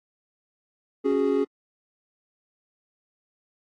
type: chord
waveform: triangle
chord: C# suspended fourth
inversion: none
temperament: equal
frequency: 277.2 / 370 / 415.3 Hz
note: C#4 / F#4 / G#4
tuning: 0 / 0 / 0 cents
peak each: -23 / -25 / -21 dBFS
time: 1.04-1.45 s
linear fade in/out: 20 ms
effects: AAC 32 kbps